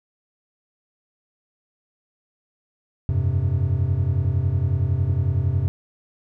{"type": "chord", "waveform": "triangle", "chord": "F suspended second", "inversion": "none", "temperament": "just", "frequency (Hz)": [87.31, 98.22, 130.96], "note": ["F2", "G2", "C3"], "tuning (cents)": [0, 4, 2], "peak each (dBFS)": -21, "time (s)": [3.09, 5.68], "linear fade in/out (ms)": 0}
{"type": "clicks", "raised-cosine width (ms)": 3, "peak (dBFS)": -23, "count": 2, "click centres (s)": [4.249, 5.098]}
{"effects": []}